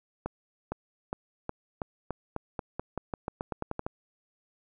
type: accelerating click train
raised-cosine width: 1 ms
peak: -18 dBFS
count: 18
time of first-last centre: 0.26-3.865 s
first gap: 460 ms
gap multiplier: 0.89
effects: none